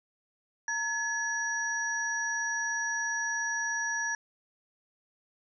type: tone cluster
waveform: sine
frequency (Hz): 920 / 1703 / 5770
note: A#5 / G#6 / F#8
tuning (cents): -23 / +43 / -44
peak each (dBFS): -38 / -30 / -36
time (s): 0.68-4.15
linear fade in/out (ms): 2
effects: none